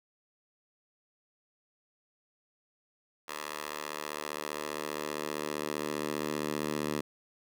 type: tone with high-pass filter sweep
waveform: 10% pulse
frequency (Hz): 75.2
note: D2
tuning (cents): +42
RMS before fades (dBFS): -36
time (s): 3.28-7.01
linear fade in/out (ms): 5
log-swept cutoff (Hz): 870 to 220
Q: 0.85
effects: none